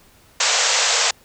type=band-pass noise; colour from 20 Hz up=white; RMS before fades=-18 dBFS; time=0.4-1.11 s; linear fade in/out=5 ms; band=450 to 7700 Hz; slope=96 dB/octave; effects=pink hiss -52 dBFS RMS until 1.24 s